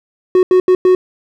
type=tone bursts at uneven times; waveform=triangle; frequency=368.2 Hz; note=F#4; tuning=8 cents flat; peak=-4 dBFS; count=4; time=0.35-0.43 / 0.51-0.6 / 0.68-0.75 / 0.85-0.95 s; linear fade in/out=2 ms; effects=none